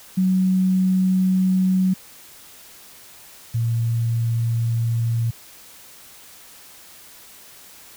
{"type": "tone pair in turn", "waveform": "sine", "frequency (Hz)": [186.7, 115.83], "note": ["F#3", "A#2"], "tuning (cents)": [16, -11], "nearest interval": "minor sixth", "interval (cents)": 827, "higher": "first", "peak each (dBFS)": [-15, -18], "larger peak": "first", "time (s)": [[0.17, 1.94], [3.54, 5.31]], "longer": "neither", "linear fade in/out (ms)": 10, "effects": ["white hiss -45 dBFS RMS until 7.96 s"]}